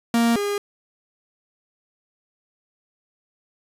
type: tone pair in turn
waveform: 45% pulse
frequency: 233.1 / 407.4 Hz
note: A#3 / G#4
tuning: 0 / -33 cents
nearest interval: minor seventh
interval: 967 cents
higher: second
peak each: -16 / -22 dBFS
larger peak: first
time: 0.14-0.36 / 0.36-0.58 s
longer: neither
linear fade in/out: 2 ms
effects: resampled to 32000 Hz + 9-bit